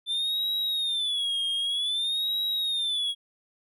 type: tone with vibrato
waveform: triangle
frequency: 3529 Hz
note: A7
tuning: 4 cents sharp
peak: -24 dBFS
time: 0.06-3.15 s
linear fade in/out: 50 ms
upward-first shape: sine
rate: 0.53 Hz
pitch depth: 150 cents each way
effects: none